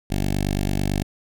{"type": "tone with notch filter", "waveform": "10% pulse", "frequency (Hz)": 49, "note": "G1", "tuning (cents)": 0, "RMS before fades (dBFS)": -23, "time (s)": [0.1, 1.03], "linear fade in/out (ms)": 10, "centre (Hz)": 1200, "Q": 1, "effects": []}